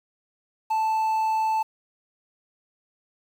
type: tone with quantisation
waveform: triangle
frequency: 879 Hz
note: A5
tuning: 2 cents flat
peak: -19 dBFS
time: 0.7-1.63 s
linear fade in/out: 10 ms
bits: 8
effects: none